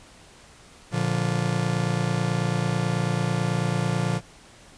45% pulse chord, Bb major, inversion none, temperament just, 116.54 / 145.68 / 174.81 Hz, Bb2 / D3 / F3, 0 / -14 / +2 cents, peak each -27 dBFS, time 0.91-4.21 s, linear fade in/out 50 ms, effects pink hiss -50 dBFS RMS until 4.77 s + resampled to 22050 Hz

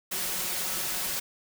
white noise with comb filter, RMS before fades -31 dBFS, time 0.11-1.2 s, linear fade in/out 10 ms, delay 5.4 ms, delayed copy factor +0.55, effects none

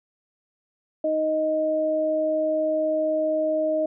sine tone pair together, 311.8 / 624 Hz, D#4 / D#5, +4 / +5 cents, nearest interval octave, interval 1201 cents, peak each -28 / -21 dBFS, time 1.04-3.86 s, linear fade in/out 5 ms, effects none

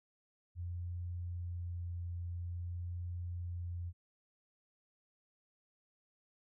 sine tone with vibrato, 87.31 Hz, F2, in tune, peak -38 dBFS, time 0.55-3.93 s, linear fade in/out 50 ms, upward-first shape sine, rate 0.49 Hz, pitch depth 9 cents each way, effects none

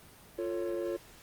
triangle chord, F augmented, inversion none, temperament equal with one note detuned, 349.2 / 447.4 / 554.4 Hz, F4 / A4 / C#5, 0 / +29 / 0 cents, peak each -32 / -37 / -35 dBFS, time 0.38-0.97 s, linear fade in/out 10 ms, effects pink hiss -55 dBFS RMS until 1.22 s + Opus 32 kbps

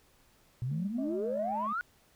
sine exponential sweep, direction up, 116.54 to 1480 Hz, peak -30 dBFS, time 0.62-1.81 s, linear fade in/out 0 ms
sine tone with pitch glide, 217.1 to 214.1 Hz, A3 to A3, -23 to -47 cents, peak -38 dBFS, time 0.71-1.73 s, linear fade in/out 5 ms, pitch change -24 cents, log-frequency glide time 1.04-1.37 s
sine tone with vibrato, 622.3 Hz, D#5, in tune, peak -39 dBFS, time 0.98-1.67 s, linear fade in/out 5 ms, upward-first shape sine, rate 8 Hz, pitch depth 62 cents each way
effects tanh soft clip ceiling -23 dBFS + pink hiss -65 dBFS RMS until 2.15 s

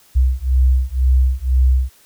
sine beating tone pair, 63.4 / 65.4 Hz, B1 / C2, +46 / 0 cents, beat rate 2 Hz, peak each -14 dBFS, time 0.15-1.9 s, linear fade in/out 20 ms, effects tanh soft clip ceiling -4 dBFS + white hiss -51 dBFS RMS until 2.05 s

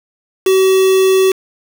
triangle tone with quantisation, 380 Hz, F#4, 46 cents sharp, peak -6 dBFS, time 0.46-1.32 s, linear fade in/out 5 ms, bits 3, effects none

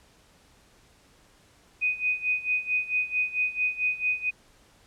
sine tone with tremolo, 2494 Hz, D#7, 3 cents sharp, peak -21 dBFS, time 1.81-4.31 s, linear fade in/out 20 ms, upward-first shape sine, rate 4.5 Hz, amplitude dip 85%, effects pink hiss -59 dBFS RMS until 4.86 s + low-pass 10000 Hz 12 dB/octave

